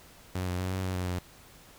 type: tone with pitch steps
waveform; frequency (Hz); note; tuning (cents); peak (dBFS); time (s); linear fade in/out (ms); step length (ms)
sawtooth; 92 / 89.8 / 92.5 / 94.2 / 93 / 90.9 / 90; F#2 / F2 / F#2 / F#2 / F#2 / F#2 / F#2; -9 / +49 / 0 / +32 / +9 / -30 / -47; -26; 0.35-1.19; 5; 120
effects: pink hiss -54 dBFS RMS until 1.78 s